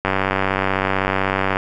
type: click train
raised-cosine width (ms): 0.5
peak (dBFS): -3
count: 147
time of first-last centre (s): 0.05-1.569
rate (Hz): 96.1
effects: none